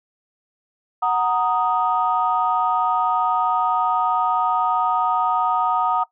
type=chord; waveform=sine; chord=D# minor; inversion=first; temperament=equal; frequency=740 / 932.3 / 1244.5 Hz; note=F#5 / A#5 / D#6; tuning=0 / 0 / 0 cents; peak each=-21 dBFS; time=1.02-6.04 s; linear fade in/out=10 ms; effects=noise-tail reverb RT60 0.1 s tail -18 dB re dry + tanh soft clip ceiling -7 dBFS